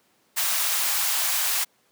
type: high-pass noise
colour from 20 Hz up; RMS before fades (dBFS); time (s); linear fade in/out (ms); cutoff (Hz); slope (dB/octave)
white; -24; 0.36-1.65; 20; 710; 24
effects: pink hiss -64 dBFS RMS until 1.91 s + high-pass 200 Hz 12 dB/octave